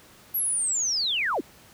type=linear sweep; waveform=sine; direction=down; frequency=11840 to 191 Hz; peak=-23 dBFS; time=0.34-1.41 s; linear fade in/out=10 ms; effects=pink hiss -52 dBFS RMS until 1.73 s + high-pass 60 Hz 12 dB/octave